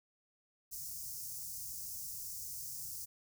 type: band-stop noise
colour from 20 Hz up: white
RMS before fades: -44 dBFS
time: 0.71-3.06 s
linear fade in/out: 20 ms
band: 160 to 5100 Hz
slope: 48 dB/octave
effects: none